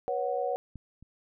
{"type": "chord", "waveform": "sine", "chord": "B suspended second", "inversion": "none", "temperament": "equal with one note detuned", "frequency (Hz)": [486, 554.4, 740], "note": ["B4", "C#5", "F#5"], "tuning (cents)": [-28, 0, 0], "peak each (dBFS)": -32, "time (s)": [0.08, 0.56], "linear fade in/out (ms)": 0}
{"type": "clicks", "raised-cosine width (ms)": 5, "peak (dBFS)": [-30, -38], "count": 2, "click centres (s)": [0.757, 1.026]}
{"effects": []}